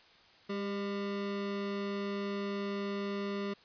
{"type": "tone pair together", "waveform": "square", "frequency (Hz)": [201.7, 398], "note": ["G3", "G4"], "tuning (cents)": [50, 26], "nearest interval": "octave", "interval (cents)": 1176, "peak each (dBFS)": [-37, -38], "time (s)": [0.49, 3.54], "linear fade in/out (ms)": 10, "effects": ["white hiss -60 dBFS RMS until 3.64 s", "resampled to 11025 Hz"]}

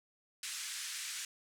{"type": "band-pass noise", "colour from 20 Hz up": "white", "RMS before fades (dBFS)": -42, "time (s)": [0.43, 1.25], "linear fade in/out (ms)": 2, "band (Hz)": [1500, 9100], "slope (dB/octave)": 24, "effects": []}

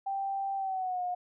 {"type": "tone with pitch glide", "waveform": "sine", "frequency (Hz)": [784, 718.9], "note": ["G5", "F5"], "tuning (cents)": [0, 50], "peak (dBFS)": -30, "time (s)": [0.06, 1.15], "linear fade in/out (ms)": 10, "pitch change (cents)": -150, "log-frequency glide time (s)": [0.56, 1.03], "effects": []}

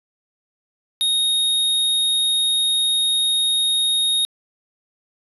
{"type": "tone", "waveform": "square", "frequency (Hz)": 3729, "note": "A#7", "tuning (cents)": 0, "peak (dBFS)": -17, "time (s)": [1.01, 4.25], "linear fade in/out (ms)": 0, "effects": ["resampled to 32000 Hz", "9-bit"]}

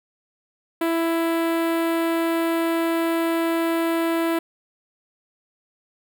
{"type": "tone with notch filter", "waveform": "sawtooth", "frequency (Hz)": 331.5, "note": "E4", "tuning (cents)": 10, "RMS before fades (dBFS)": -22, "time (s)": [0.81, 4.39], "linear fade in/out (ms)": 5, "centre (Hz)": 5900, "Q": 0.59, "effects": []}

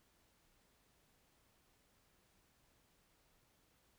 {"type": "silence", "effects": ["pink hiss -74 dBFS RMS until 3.98 s"]}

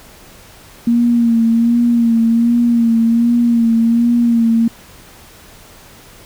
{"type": "tone with vibrato", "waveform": "sine", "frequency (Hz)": 233.1, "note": "A#3", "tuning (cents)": 0, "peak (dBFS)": -9, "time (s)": [0.87, 4.68], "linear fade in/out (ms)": 5, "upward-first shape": "sine", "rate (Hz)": 1.3, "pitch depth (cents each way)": 39, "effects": ["pink hiss -41 dBFS RMS until 6.25 s"]}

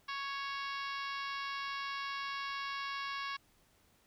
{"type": "harmonic tone", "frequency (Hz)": 554.4, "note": "C#5", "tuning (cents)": 0, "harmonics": [2, 3, 4, 5, 6, 7, 8, 9, 10], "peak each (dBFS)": [-40, -44, -46, -48, -50, -51, -52, -53, -54], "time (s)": [0.08, 3.37], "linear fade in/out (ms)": 10, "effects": ["pink hiss -69 dBFS RMS until 4.06 s"]}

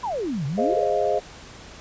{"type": "exponential two-way sweep", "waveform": "sine", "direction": "down then up", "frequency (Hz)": [1043, 130, 610], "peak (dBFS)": -24, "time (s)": [0.03, 0.85], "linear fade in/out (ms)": 10, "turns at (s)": 0.46}
{"type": "chord", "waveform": "sine", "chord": "F minor seventh", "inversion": "first", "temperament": "equal", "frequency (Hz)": [415.3, 523.3, 622.3, 698.5], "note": ["Ab4", "C5", "Eb5", "F5"], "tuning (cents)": [0, 0, 0, 0], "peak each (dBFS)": [-25, -26, -24, -25], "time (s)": [0.57, 1.2], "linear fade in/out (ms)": 20}
{"effects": ["pink hiss -43 dBFS RMS until 1.8 s", "resampled to 16000 Hz"]}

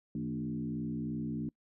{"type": "tone with frequency modulation", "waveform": "sine", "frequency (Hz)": 224.7, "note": "A3", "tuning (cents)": 37, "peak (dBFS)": -33, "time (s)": [0.15, 1.49], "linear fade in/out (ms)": 2, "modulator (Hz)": 63, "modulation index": 1.3, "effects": ["noise-tail reverb RT60 0.1 s tail -25 dB re dry"]}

